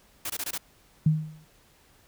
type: noise bursts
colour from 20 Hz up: white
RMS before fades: -32 dBFS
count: 5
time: 0.25-0.579 s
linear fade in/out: 5 ms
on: 49 ms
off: 21 ms
type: tone with exponential decay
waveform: sine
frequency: 155.56 Hz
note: D#3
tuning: in tune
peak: -15 dBFS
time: 1.06-1.45 s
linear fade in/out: 5 ms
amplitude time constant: 83 ms
effects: pink hiss -60 dBFS RMS until 2.07 s